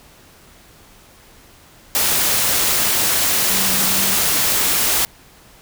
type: tone in noise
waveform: sine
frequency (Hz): 190.6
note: G3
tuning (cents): -48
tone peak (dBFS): -28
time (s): 3.5-4.15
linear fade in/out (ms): 0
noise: white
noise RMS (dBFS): -17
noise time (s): 1.95-5.05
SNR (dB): -14
effects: pink hiss -47 dBFS RMS until 5.61 s